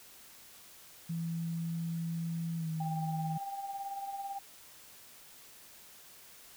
sine tone with pitch glide, 166.4 to 159.9 Hz, E3 to D#3, +17 to +48 cents, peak -33 dBFS, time 1.09-3.38 s, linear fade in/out 10 ms, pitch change -69 cents, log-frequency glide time 2.56-2.69 s
sine tone with tremolo, 792 Hz, G5, 18 cents sharp, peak -35 dBFS, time 2.8-4.39 s, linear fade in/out 5 ms, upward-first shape sine, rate 18 Hz, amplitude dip 50%
effects white hiss -55 dBFS RMS until 6.56 s

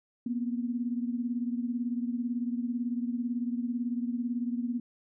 sine beating tone pair, 237.5 / 255.5 Hz, A#3 / C4, +33 / -41 cents, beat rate 18 Hz, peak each -30 / -35 dBFS, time 0.26-4.8 s, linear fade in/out 5 ms, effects none

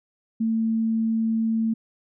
sine tone, 224.2 Hz, A3, 33 cents sharp, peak -20 dBFS, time 0.4-1.74 s, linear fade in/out 10 ms, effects none

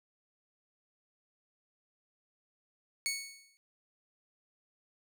15% pulse tone with exponential decay, 2217 Hz, C#7, in tune, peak -23 dBFS, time 3.06-3.57 s, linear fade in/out 0 ms, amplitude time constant 110 ms, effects none

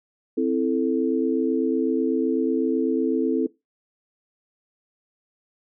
sine chord, A minor, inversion first, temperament equal, 261.6 / 329.6 / 440 Hz, C4 / E4 / A4, 0 / 0 / 0 cents, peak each -23 / -24 / -24 dBFS, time 0.37-3.47 s, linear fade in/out 10 ms, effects noise-tail reverb RT60 0.2 s tail -19 dB re dry

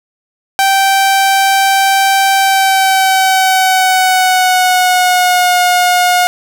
sawtooth tone with pitch glide, 779 to 718.5 Hz, G5 to F5, -11 to +49 cents, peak -4 dBFS, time 0.59-6.27 s, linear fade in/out 0 ms, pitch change -140 cents, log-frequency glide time 2.35-5.57 s, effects none

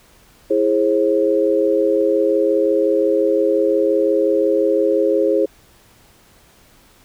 sine chord, E augmented, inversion none, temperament equal with one note detuned, 329.6 / 415.3 / 534.6 Hz, E4 / G#4 / B#4, 0 / 0 / +37 cents, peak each -19 / -17 / -17 dBFS, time 0.5-5.46 s, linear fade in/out 10 ms, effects pink hiss -51 dBFS RMS until 7.04 s

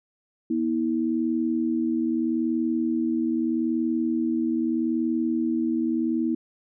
sine tone pair together, 241.2 / 322 Hz, B3 / E4, -41 / -41 cents, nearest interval perfect fourth, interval 500 cents, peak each -25 / -24 dBFS, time 0.5-6.35 s, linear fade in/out 5 ms, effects none

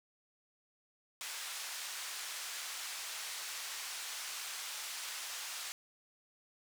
white band-pass noise, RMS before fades -43 dBFS, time 1.21-5.72 s, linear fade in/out 0 ms, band 970 to 7800 Hz, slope 12 dB/octave, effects none

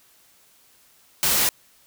white noise, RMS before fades -20 dBFS, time 1.23-1.49 s, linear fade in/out 0 ms, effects white hiss -57 dBFS RMS until 1.86 s

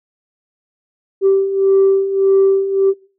sine beating tone pair, 387.7 / 389.4 Hz, G4 / G4, -19 / -12 cents, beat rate 1.7 Hz, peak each -15 / -10 dBFS, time 1.21-2.94 s, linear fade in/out 50 ms, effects noise-tail reverb RT60 0.4 s tail -21 dB re dry + tanh soft clip ceiling -5 dBFS

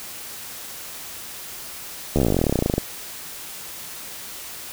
slowing click train, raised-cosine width 2 ms, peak -6 dBFS, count 26, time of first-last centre 2.16-2.78 s, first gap 13 ms, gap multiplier 1.05, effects white hiss -36 dBFS RMS until 4.72 s

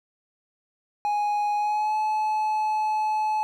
triangle tone with pitch glide, 830.6 to 859.4 Hz, G#5 to A5, 0 to -41 cents, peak -20 dBFS, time 1.05-3.43 s, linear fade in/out 0 ms, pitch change +59 cents, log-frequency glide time 1.56-1.96 s, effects none

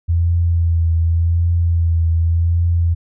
sine tone with vibrato, 84 Hz, E2, 33 cents sharp, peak -12 dBFS, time 0.08-2.95 s, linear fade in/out 20 ms, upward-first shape triangle, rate 0.87 Hz, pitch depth 35 cents each way, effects none

